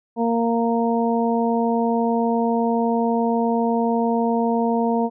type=harmonic tone; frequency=231.8 Hz; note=A#3; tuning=10 cents flat; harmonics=1 / 2 / 3 / 4; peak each=-20 / -23 / -25 / -26 dBFS; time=0.16-5.1 s; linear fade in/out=50 ms; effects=none